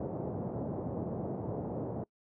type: band-pass noise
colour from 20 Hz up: pink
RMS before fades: -37 dBFS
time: 0-2.04 s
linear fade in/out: 5 ms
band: 100 to 700 Hz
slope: 24 dB/octave
effects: noise-tail reverb RT60 0.1 s tail -24 dB re dry